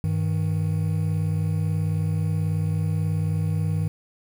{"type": "tone pair together", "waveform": "triangle", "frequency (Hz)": [99.53, 158], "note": ["G2", "D#3"], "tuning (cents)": [27, 27], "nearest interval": "minor sixth", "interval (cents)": 800, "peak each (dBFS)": -22, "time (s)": [0.04, 3.88], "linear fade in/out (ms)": 0, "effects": ["8-bit"]}